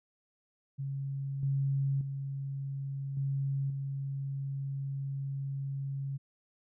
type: tone with level steps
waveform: sine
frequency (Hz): 137.5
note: C#3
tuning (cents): -14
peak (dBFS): -33 / -27 / -34 / -29 / -33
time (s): 0.78-6.18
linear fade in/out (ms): 20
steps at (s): 1.43 / 2.01 / 3.17 / 3.7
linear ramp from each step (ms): 2
effects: none